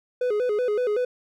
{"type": "tone with vibrato", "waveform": "triangle", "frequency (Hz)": 456.5, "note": "A#4", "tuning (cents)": -36, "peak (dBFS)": -19, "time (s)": [0.21, 1.05], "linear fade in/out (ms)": 5, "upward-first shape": "square", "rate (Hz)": 5.3, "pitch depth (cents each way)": 150, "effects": []}